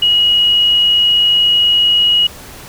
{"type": "tone", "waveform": "sine", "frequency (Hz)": 2900, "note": "F#7", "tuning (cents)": -35, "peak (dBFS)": -8, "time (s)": [0.02, 2.27], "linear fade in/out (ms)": 5, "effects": ["pink hiss -34 dBFS RMS until 2.68 s"]}